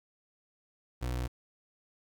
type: tone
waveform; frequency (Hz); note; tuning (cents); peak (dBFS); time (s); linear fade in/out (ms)
30% pulse; 61.74; B1; 0; -29; 1.01-1.28; 20
effects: 10-bit